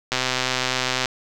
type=click train; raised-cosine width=0.2 ms; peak=-4 dBFS; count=121; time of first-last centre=0.12-1.058 s; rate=128 Hz; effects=none